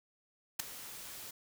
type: noise with ADSR envelope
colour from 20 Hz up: white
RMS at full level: -29 dBFS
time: 0.59-1.31 s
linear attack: 10 ms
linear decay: 4 ms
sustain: -18 dB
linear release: 6 ms
effects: none